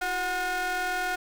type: ring-modulated tone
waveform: 40% pulse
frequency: 356.5 Hz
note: F4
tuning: 36 cents sharp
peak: -23 dBFS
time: 0.01-1.16 s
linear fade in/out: 10 ms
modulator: 1090 Hz
effects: none